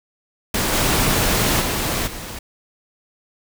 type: noise with level steps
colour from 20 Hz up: pink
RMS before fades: -20 / -18 / -22 / -32 dBFS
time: 0.54-2.39 s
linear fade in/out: 5 ms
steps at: 0.72 / 1.6 / 2.06 s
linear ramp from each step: 20 ms
effects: none